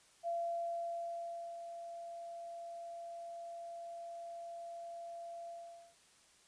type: tone with ADSR envelope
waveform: sine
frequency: 682 Hz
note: F5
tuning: 41 cents flat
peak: -34 dBFS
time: 0.23-5.95 s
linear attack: 44 ms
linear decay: 1300 ms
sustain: -10 dB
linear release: 460 ms
effects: white hiss -66 dBFS RMS until 6.47 s + resampled to 22050 Hz